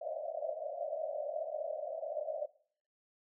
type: band-pass noise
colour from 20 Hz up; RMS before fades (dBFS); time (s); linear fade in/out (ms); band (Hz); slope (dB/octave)
white; -39; 0.01-2.46; 10; 570 to 660; 96
effects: noise-tail reverb RT60 0.5 s tail -18 dB re dry